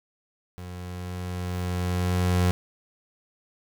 30% pulse tone with level ramp, 89.9 Hz, F#2, 49 cents flat, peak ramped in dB -34 to -16 dBFS, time 0.58-2.51 s, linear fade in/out 0 ms, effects none

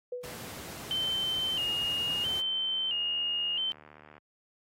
sine tone with exponential decay, 493.9 Hz, B4, in tune, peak -31 dBFS, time 0.12-0.53 s, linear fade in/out 5 ms, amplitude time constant 88 ms
pink noise, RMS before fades -43 dBFS, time 0.23-2.41 s, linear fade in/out 10 ms
sine tone with vibrato, 2968 Hz, F#7, 5 cents sharp, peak -28 dBFS, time 0.91-3.72 s, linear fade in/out 0 ms, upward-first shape square, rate 0.75 Hz, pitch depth 70 cents each way
click train, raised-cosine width 0.5 ms, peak -35 dBFS, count 160, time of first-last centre 2.08-4.18 s, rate 75.7 Hz
effects high-pass 80 Hz 12 dB/octave + AAC 48 kbps

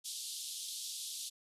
pink band-pass noise, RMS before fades -43 dBFS, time 0.04-1.3 s, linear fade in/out 20 ms, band 3300 to 12000 Hz, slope 48 dB/octave, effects resampled to 32000 Hz

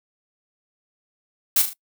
blue noise with echo, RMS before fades -17 dBFS, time 1.56-1.62 s, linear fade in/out 5 ms, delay 38 ms, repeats 3, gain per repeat -7 dB, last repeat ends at 1.734 s, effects noise-tail reverb RT60 0.1 s tail -22 dB re dry

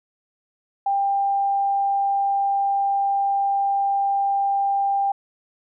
sine tone, 794 Hz, G5, 22 cents sharp, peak -18 dBFS, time 0.86-5.12 s, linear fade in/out 5 ms, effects none

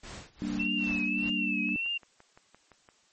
pink noise with tremolo, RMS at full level -42 dBFS, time 0.03-1.3 s, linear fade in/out 5 ms, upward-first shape sine, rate 2.5 Hz, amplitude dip 95%
sine chord, G minor, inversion none, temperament equal, 196 / 233.1 / 293.7 Hz, G3 / Bb3 / D4, 0 / 0 / 0 cents, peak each -34 dBFS, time 0.42-1.76 s, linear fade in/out 0 ms
sine tone with vibrato, 2668 Hz, E7, 20 cents sharp, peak -29 dBFS, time 0.59-1.98 s, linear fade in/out 10 ms, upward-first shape triangle, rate 1.7 Hz, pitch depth 94 cents each way
click train, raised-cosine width 0.5 ms, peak -37 dBFS, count 8, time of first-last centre 1.69-2.889 s, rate 5.84 Hz
effects white hiss -65 dBFS RMS until 3.12 s + MP3 32 kbps

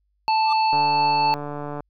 harmonic tone, 880 Hz, A5, in tune, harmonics 1 / 3 / 5, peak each -17 / -29 / -29 dBFS, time 0.28-1.34 s, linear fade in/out 0 ms
triangle tone with exponential growth, 1179 Hz, D6, 6 cents sharp, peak -21 dBFS, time 0.42-0.53 s, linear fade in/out 5 ms, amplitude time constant 23 ms
click train, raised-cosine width 1 ms, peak -18 dBFS, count 158, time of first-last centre 0.73-1.805 s, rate 146 Hz
effects added 50 Hz sine -66 dBFS peak until 1.89 s

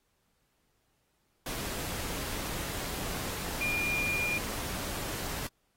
sine tone in noise, 2416 Hz, D7, 48 cents sharp, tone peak -29 dBFS, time 3.61-4.38 s, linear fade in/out 2 ms, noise pink, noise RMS -37 dBFS, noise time 1.46-5.47 s, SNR +5 dB, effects pink hiss -75 dBFS RMS until 5.76 s + AAC 48 kbps

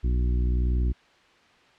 harmonic tone, 61 Hz, B1, 21 cents flat, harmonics 1 / 2 / 3 / 4 / 5 / 6, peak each -21 / -33 / -37 / -39 / -40 / -42 dBFS, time 0.03-0.93 s, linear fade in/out 20 ms, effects white hiss -57 dBFS RMS until 1.78 s + low-pass 3000 Hz 12 dB/octave

